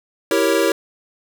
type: chord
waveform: square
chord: E diminished seventh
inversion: none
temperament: equal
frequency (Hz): 329.6 / 392 / 466.2 / 554.4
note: E4 / G4 / Bb4 / Db5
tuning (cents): 0 / 0 / 0 / 0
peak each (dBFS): -21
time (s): 0.31-0.72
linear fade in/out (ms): 2
effects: none